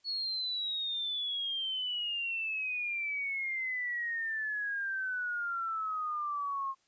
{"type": "exponential sweep", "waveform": "sine", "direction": "down", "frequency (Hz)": [4387, 1069], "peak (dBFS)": -32, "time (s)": [0.04, 6.75], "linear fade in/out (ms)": 50, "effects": ["white hiss -72 dBFS RMS until 6.87 s", "resampled to 16000 Hz"]}